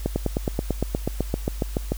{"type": "slowing click train", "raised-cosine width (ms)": 2, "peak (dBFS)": -9, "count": 16, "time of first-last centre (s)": [0.06, 1.92], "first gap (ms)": 100, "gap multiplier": 1.03, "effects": ["added 50 Hz sine -29 dBFS peak until 1.97 s", "white hiss -44 dBFS RMS until 1.97 s"]}